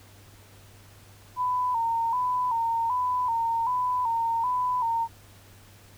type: tone with vibrato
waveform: sine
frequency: 957 Hz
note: A#5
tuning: 45 cents sharp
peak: -23 dBFS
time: 1.36-5.08 s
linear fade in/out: 50 ms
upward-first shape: square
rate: 1.3 Hz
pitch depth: 73 cents each way
effects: added 99 Hz sine -52 dBFS peak until 5.97 s + pink hiss -54 dBFS RMS until 5.97 s